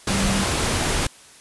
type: tone in noise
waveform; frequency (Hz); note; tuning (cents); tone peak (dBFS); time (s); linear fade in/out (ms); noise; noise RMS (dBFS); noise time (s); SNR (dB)
sine; 195.7; G3; -3; -22; 0.1-0.44; 5; pink; -22; 0.07-1.07; -3
effects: white hiss -47 dBFS RMS until 1.4 s + resampled to 24000 Hz